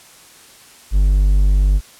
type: tone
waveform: triangle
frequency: 49 Hz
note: G1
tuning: in tune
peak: -8 dBFS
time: 0.91-1.81 s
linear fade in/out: 50 ms
effects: white hiss -44 dBFS RMS until 1.99 s + low-pass 11000 Hz 12 dB/octave